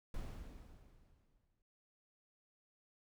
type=noise with exponential decay; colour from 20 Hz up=brown; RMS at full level=-42 dBFS; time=0.14-1.62 s; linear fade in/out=2 ms; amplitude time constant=320 ms; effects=none